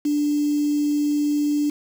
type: tone with quantisation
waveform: sine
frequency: 293.9 Hz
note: D4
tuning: 1 cent sharp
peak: -18 dBFS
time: 0.05-1.7 s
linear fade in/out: 5 ms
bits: 6
effects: none